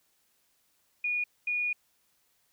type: tone bursts at uneven times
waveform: sine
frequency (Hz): 2448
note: D#7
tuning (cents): -29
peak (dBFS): -27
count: 2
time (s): 1.04-1.24 / 1.47-1.73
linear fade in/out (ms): 5
effects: white hiss -71 dBFS RMS until 2.52 s